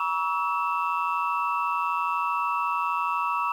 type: tone cluster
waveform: sine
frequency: 958 / 1131 / 1303 / 2668 Hz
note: A#5 / C#6 / E6 / E7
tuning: +47 / +34 / -20 / +20 cents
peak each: -28 / -27 / -29 / -34 dBFS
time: 0-3.52 s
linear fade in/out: 2 ms
effects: tanh soft clip ceiling -14 dBFS + 9-bit